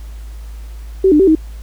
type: tone with pitch steps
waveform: sine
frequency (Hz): 381.7 / 299.8 / 384.9 / 315.7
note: G4 / D4 / G4 / D#4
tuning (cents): -46 / +36 / -32 / +25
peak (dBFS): -6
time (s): 1.04-1.352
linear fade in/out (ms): 5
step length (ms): 78
effects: added 54 Hz sine -27 dBFS peak until 1.62 s + pink hiss -46 dBFS RMS until 1.62 s